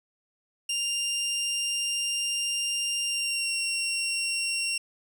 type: tone with pitch glide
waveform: 20% pulse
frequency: 2794 to 2746 Hz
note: F7 to F7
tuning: 0 to -30 cents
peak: -21 dBFS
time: 0.69-4.78 s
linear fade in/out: 5 ms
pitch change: -30 cents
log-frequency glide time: 3.05-3.51 s
effects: none